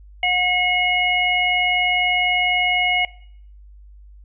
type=harmonic tone; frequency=724 Hz; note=F#5; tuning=38 cents flat; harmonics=1 / 3 / 4; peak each=-22 / -18 / -23 dBFS; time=0.23-3.05 s; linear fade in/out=2 ms; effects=noise-tail reverb RT60 0.6 s tail -19 dB re dry + added 50 Hz sine -41 dBFS peak until 4.24 s